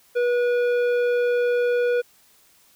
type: tone with tanh clipping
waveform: triangle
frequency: 485.6 Hz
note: B4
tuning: 29 cents flat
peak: -20 dBFS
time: 0.15-2.02 s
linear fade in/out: 20 ms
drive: 15 dB
effects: white hiss -57 dBFS RMS until 2.75 s